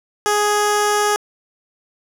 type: tone with notch filter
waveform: 10% pulse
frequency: 416.1 Hz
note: G#4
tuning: 3 cents sharp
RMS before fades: -17 dBFS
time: 0.26-1.16 s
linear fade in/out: 0 ms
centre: 2300 Hz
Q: 1.5
effects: low-pass 12000 Hz 12 dB/octave + 7-bit